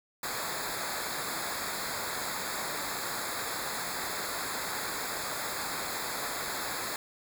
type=noise with comb filter; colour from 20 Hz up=pink; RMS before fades=-35 dBFS; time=0.23-6.96 s; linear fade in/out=2 ms; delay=0.34 ms; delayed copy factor=-0.95; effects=none